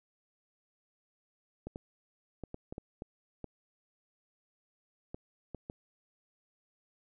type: clicks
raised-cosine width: 2 ms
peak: -27 dBFS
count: 11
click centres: 1.67 / 1.759 / 2.437 / 2.544 / 2.725 / 2.781 / 3.021 / 3.443 / 5.145 / 5.547 / 5.699 s
effects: none